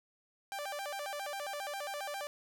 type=tone with vibrato; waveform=sawtooth; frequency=680 Hz; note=F5; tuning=46 cents flat; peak=-34 dBFS; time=0.52-2.27 s; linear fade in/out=0 ms; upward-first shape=square; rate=7.4 Hz; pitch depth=260 cents each way; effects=none